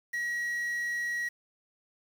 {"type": "tone with quantisation", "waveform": "triangle", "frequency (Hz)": 1908, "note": "A#6", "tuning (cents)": 40, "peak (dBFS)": -28, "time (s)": [0.13, 1.29], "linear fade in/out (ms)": 10, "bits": 8, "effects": []}